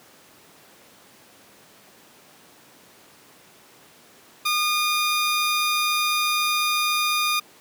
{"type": "tone", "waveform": "15% pulse", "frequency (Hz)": 1218, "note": "D#6", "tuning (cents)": -37, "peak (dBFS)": -14, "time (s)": [4.45, 7.4], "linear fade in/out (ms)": 10, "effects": ["pink hiss -51 dBFS RMS until 7.6 s", "high-pass 200 Hz 12 dB/octave"]}